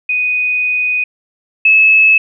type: tone pair in turn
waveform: sine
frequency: 2489 / 2595 Hz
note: D#7 / E7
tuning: 0 / -28 cents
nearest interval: minor second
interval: 72 cents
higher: second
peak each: -12 / -5 dBFS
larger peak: second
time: 0.09-1.04 / 1.65-2.18 s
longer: first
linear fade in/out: 5 ms
effects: none